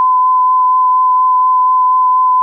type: tone with vibrato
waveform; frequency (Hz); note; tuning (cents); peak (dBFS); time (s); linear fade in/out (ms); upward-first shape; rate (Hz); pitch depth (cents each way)
sine; 1014; B5; +45; -7; 0-2.42; 0; triangle; 4.2; 11
effects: none